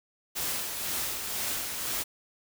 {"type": "noise with tremolo", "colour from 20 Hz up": "white", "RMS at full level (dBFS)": -31, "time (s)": [0.35, 2.04], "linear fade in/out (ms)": 20, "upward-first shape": "sine", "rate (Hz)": 2, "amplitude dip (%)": 40, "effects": []}